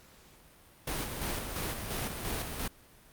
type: noise with tremolo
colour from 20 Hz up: pink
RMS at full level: -34 dBFS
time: 0.87-2.68 s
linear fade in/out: 5 ms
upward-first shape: square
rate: 2.9 Hz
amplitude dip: 40%
effects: pink hiss -58 dBFS RMS until 3.12 s + Opus 48 kbps